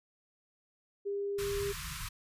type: tone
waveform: sine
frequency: 401.9 Hz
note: G4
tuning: 43 cents sharp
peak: -32 dBFS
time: 1.05-1.73 s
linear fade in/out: 20 ms
type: band-stop noise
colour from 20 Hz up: pink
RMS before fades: -40 dBFS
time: 1.38-2.09 s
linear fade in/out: 10 ms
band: 180 to 1000 Hz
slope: 96 dB/octave
effects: resampled to 32000 Hz